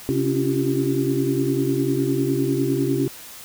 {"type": "tone cluster", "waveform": "sine", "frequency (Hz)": [134.4, 274.1, 284, 341.4, 388.1], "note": ["C3", "C#4", "C#4", "F4", "G4"], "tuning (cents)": [47, -19, 42, -39, -17], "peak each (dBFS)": -25, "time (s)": [0.09, 3.08], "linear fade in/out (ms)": 0, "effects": ["white hiss -40 dBFS RMS until 3.44 s"]}